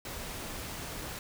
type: noise with amplitude modulation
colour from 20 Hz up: pink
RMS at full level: -39 dBFS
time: 0.05-1.19 s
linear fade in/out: 2 ms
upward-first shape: sine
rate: 209 Hz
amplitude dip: 25%
effects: none